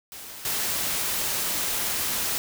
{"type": "noise with level steps", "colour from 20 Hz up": "white", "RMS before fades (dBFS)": [-40, -27], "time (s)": [0.12, 2.38], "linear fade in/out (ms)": 0, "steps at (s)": 0.45, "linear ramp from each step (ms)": 2, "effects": []}